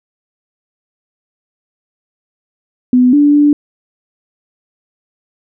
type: tone with pitch steps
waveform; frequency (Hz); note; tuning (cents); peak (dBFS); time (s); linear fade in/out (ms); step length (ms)
sine; 250.2 / 290.9 / 292.7; B3 / D4 / D4; +23 / -16 / -6; -5; 2.93-3.53; 2; 200
effects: none